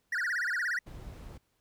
triangle tone with vibrato, 1659 Hz, G#6, 2 cents flat, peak -27 dBFS, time 0.12-0.79 s, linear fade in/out 5 ms, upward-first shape sine, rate 17 Hz, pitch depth 280 cents each way
brown noise, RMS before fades -45 dBFS, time 0.86-1.38 s, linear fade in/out 10 ms
effects pink hiss -75 dBFS RMS until 1.6 s

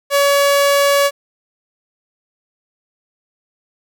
sawtooth tone, 565 Hz, C#5, 33 cents sharp, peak -7 dBFS, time 0.1-1.11 s, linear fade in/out 50 ms, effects none

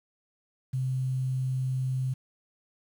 sine tone with quantisation, 130 Hz, C3, 11 cents flat, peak -26 dBFS, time 0.73-2.14 s, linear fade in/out 10 ms, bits 9, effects none

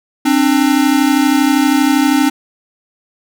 square tone pair together, 266.2 / 298.8 Hz, C4 / D4, +30 / +30 cents, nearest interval major second, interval 200 cents, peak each -13 dBFS, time 0.25-2.3 s, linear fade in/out 10 ms, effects none

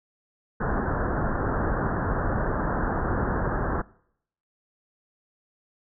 pink low-pass noise, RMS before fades -26 dBFS, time 0.6-3.82 s, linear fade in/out 10 ms, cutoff 1700 Hz, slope 96 dB/octave, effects noise-tail reverb RT60 0.7 s tail -23 dB re dry

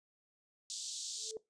white band-pass noise, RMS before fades -43 dBFS, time 0.7-1.31 s, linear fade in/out 0 ms, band 3500 to 8000 Hz, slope 48 dB/octave
sine tone with exponential growth, 440 Hz, A4, in tune, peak -36 dBFS, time 1.16-1.37 s, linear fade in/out 1 ms, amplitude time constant 44 ms
effects noise-tail reverb RT60 0.2 s tail -20 dB re dry + resampled to 22050 Hz

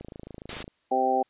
click train, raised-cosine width 2 ms, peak -27 dBFS, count 19, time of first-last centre 0.01-0.679 s, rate 26.9 Hz
white noise, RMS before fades -33 dBFS, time 0.49-0.63 s, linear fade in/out 5 ms
harmonic tone, 130 Hz, C3, 11 cents flat, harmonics 2 / 3 / 4 / 5 / 6, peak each -32 / -30 / -29 / -31 / -23 dBFS, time 0.91-1.23 s, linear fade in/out 10 ms
effects white hiss -69 dBFS RMS until 1.29 s + resampled to 8000 Hz

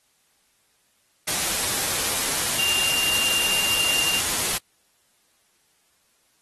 sine tone in noise, 2794 Hz, F7, in tune, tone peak -22 dBFS, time 2.58-4.2 s, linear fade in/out 10 ms, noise white, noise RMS -24 dBFS, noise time 1.27-4.58 s, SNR -1 dB, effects white hiss -65 dBFS RMS until 6.41 s + AAC 32 kbps

